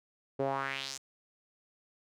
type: tone with band-pass filter sweep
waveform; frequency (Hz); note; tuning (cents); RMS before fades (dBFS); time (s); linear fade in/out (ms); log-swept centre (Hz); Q
sawtooth; 135.9; C#3; -34; -35; 0.39-0.98; 10; 440 to 7300; 2.8
effects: none